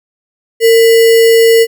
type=tone with sample-and-hold; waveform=sine; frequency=456.1 Hz; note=A#4; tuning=38 cents flat; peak=-3 dBFS; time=0.6-1.67 s; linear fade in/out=50 ms; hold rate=2450 Hz; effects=none